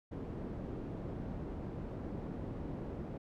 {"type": "low-pass noise", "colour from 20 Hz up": "white", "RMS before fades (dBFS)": -42, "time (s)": [0.11, 3.18], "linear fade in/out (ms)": 10, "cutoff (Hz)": 300, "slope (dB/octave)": 12, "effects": []}